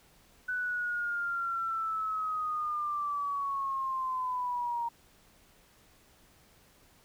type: linear sweep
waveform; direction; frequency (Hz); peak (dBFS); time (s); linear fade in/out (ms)
sine; down; 1498 to 932.3; -30; 0.48-4.89; 10
effects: pink hiss -62 dBFS RMS until 7.04 s